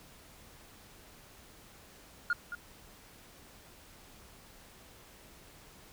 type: tone with echo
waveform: sine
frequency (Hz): 1421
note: F6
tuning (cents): +30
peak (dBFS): -24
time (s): 2.3-2.33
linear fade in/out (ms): 2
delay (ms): 220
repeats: 1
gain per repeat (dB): -12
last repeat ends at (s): 2.55
effects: tanh soft clip ceiling -25 dBFS + pink hiss -56 dBFS RMS until 5.92 s